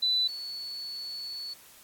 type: tone pair in turn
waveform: sine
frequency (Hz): 3988 / 4432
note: B7 / C#8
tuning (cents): +16 / -1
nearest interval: major second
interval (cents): 183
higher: second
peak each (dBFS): -23 / -35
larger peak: first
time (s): 0.02-0.28 / 0.28-1.54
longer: second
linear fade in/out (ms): 10
effects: white hiss -54 dBFS RMS until 1.83 s + AAC 64 kbps